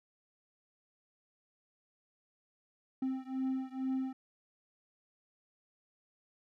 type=beating tone pair; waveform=triangle; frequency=261.6 / 263.8 Hz; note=C4 / C4; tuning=0 / +14 cents; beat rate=2.2 Hz; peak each=-34 / -35 dBFS; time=3.02-4.13 s; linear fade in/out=5 ms; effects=none